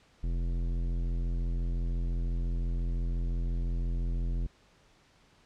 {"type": "tone with tanh clipping", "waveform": "sine", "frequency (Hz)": 42.9, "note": "F1", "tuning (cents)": -30, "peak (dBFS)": -30, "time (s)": [0.23, 4.47], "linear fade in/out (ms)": 10, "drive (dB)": 15, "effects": ["pink hiss -63 dBFS RMS until 5.45 s", "low-pass 6000 Hz 12 dB/octave"]}